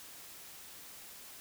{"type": "silence", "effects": ["white hiss -51 dBFS RMS until 1.4 s"]}